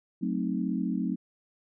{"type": "chord", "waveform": "sine", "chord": "F# diminished seventh", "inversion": "none", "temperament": "equal", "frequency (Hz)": [185, 220, 261.6, 311.1], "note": ["F#3", "A3", "C4", "Eb4"], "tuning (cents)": [0, 0, 0, 0], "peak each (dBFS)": [-31, -32, -32, -35], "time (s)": [0.21, 1.16], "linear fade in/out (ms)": 20, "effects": []}